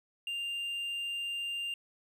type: tone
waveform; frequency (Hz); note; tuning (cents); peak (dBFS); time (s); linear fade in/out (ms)
triangle; 2794; F7; 0; -32; 0.27-1.74; 2
effects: none